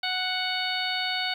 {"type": "harmonic tone", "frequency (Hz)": 740, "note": "F#5", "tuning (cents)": 0, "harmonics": [1, 2, 3, 4, 5, 6], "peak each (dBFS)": [-33, -33, -33, -33, -33, -33], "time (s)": [0.03, 1.34], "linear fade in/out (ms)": 5, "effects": ["9-bit"]}